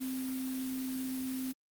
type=tone in noise; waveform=sine; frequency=260.2 Hz; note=C4; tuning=9 cents flat; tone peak=-34 dBFS; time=0-1.53 s; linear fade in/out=20 ms; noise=white; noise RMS=-45 dBFS; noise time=0-1.53 s; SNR=+8 dB; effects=Opus 32 kbps

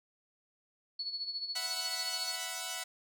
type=tone with tremolo; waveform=sine; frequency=4405 Hz; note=C#8; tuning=12 cents flat; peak=-33 dBFS; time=0.99-2.36 s; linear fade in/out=5 ms; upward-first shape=sine; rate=14 Hz; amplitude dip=65%
type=chord; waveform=5% pulse; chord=E suspended second; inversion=none; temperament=equal; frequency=659.3 / 740 / 987.8 Hz; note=E5 / F#5 / B5; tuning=0 / 0 / 0 cents; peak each=-32 / -28 / -31 dBFS; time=1.55-2.84 s; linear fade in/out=10 ms
effects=none

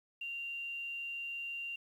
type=tone with quantisation; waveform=sine; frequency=2773 Hz; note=F7; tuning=13 cents flat; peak=-38 dBFS; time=0.21-1.76 s; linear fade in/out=5 ms; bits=11; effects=none

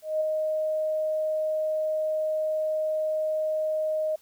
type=tone with ADSR envelope; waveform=sine; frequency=622.3 Hz; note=D#5; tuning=in tune; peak=-21 dBFS; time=0.02-4.16 s; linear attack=190 ms; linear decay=5 ms; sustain=-3 dB; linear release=9 ms; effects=white hiss -60 dBFS RMS until 4.21 s

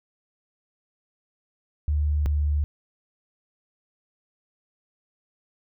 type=tone pair in turn; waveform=sine; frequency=74.3 / 73.74 Hz; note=D2 / D2; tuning=+21 / +8 cents; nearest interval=unison; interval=13 cents; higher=first; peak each=-20 dBFS; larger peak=neither; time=1.88-2.26 / 2.26-2.64 s; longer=neither; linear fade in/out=0 ms; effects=none

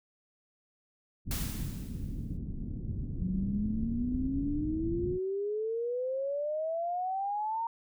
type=low-pass noise; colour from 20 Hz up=pink; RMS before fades=-36 dBFS; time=1.25-5.19 s; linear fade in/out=50 ms; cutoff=260 Hz; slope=24 dB/octave
type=noise with exponential decay; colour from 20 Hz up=white; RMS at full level=-36 dBFS; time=1.31-2.37 s; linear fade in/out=1 ms; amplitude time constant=230 ms
type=exponential sweep; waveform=sine; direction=up; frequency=179.9 to 929 Hz; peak=-30 dBFS; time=3.22-7.67 s; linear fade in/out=2 ms
effects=none

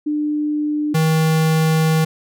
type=tone pair in turn; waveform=sine / square; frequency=299.1 / 158.99 Hz; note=D4 / D#3; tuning=+32 / +38 cents; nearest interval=major seventh; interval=1094 cents; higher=first; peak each=-17 / -14 dBFS; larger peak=second; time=0.06-0.94 / 0.94-2.05 s; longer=second; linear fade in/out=10 ms; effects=none

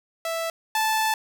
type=tone pair in turn; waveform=sawtooth; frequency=659.3 / 875.7 Hz; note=E5 / A5; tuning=0 / -8 cents; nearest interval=perfect fourth; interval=492 cents; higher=second; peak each=-22 / -17 dBFS; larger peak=second; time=0.25-0.5 / 0.75-1.14 s; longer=second; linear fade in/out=2 ms; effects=none

